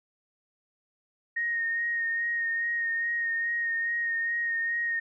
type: tone with vibrato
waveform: sine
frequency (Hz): 1858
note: A#6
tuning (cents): -6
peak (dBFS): -26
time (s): 1.36-5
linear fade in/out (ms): 10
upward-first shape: sine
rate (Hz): 2.4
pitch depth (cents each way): 20
effects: none